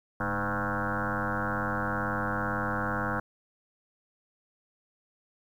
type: tone with frequency modulation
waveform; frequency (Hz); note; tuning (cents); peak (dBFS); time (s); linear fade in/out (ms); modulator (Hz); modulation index
sine; 803; G5; +41; -27; 0.2-3.2; 5; 97.9; 7.8
effects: 10-bit